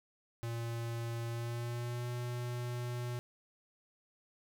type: tone with pitch glide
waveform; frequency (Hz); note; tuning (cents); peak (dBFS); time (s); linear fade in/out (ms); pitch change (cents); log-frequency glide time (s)
square; 116.54 to 121.84; A#2 to B2; 0 to -23; -37; 0.43-3.19; 0; +77; 1.28-2.09
effects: none